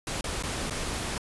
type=noise with dropouts; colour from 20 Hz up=pink; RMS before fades=-32 dBFS; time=0.07-1.18 s; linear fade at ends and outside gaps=2 ms; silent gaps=0.21-0.241 / 0.426-0.435 / 0.699-0.707 s; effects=resampled to 24000 Hz